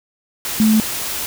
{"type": "tone in noise", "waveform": "sine", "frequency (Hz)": 218.2, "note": "A3", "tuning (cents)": -14, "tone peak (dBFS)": -10, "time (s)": [0.6, 0.8], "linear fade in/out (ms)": 0, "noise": "white", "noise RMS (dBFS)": -24, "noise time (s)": [0.45, 1.26], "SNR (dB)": 11, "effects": []}